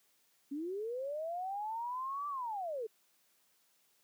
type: linear two-way sweep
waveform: sine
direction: up then down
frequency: 270.1 to 1174.7 to 417.4 Hz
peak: -36 dBFS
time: 0.51-2.87 s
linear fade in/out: 10 ms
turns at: 2.28 s
effects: white hiss -72 dBFS RMS until 4.03 s + high-pass 150 Hz 12 dB/octave